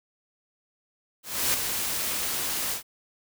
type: noise with ADSR envelope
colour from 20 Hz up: white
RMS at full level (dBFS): -23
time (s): 1.23-2.83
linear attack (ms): 310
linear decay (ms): 6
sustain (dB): -6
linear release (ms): 110
effects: none